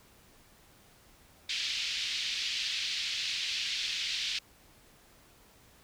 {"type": "band-pass noise", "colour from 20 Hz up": "pink", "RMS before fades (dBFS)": -34, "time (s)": [1.49, 4.39], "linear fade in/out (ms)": 5, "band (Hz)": [2600, 4900], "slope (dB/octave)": 24, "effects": ["pink hiss -60 dBFS RMS until 5.83 s"]}